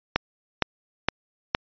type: click train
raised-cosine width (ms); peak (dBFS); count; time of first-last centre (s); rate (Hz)
0.3; -3; 4; 0.16-1.549; 2.16
effects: resampled to 11025 Hz